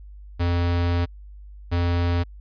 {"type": "tone pair in turn", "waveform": "square", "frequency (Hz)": [86.8, 86.8], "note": ["F2", "F2"], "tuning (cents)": [-10, -10], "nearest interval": "unison", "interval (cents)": 0, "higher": "neither", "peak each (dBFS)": -20, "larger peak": "neither", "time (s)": [[0.39, 1.06], [1.71, 2.24]], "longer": "first", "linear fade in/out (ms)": 20, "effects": ["added 50 Hz sine -39 dBFS peak until 2.4 s", "resampled to 11025 Hz"]}